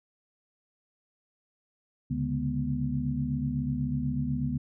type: tone cluster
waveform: sine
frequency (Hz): 72.4 / 136.7 / 144.8 / 207.9 / 244.1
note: D2 / C#3 / D3 / G#3 / B3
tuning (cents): -24 / -24 / -24 / +2 / -20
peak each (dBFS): -37 / -36 / -31 / -37 / -31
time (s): 2.1-4.58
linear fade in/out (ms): 10
effects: none